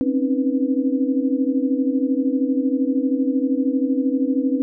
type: tone cluster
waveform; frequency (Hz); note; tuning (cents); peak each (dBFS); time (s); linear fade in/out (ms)
sine; 259.8 / 272.6 / 309.6 / 492.1; C4 / C#4 / D#4 / B4; -12 / -29 / -9 / -6; -21 / -20 / -27 / -28; 0.01-4.62; 0
effects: none